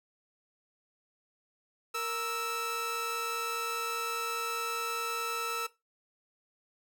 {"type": "tone pair together", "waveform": "sawtooth", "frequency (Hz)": [464.9, 1315], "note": ["A#4", "E6"], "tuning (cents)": [-5, -5], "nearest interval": "octave + tritone", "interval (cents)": 1800, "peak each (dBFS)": [-34, -29], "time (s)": [1.94, 5.67], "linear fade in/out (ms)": 10, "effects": ["noise-tail reverb RT60 0.2 s tail -17 dB re dry"]}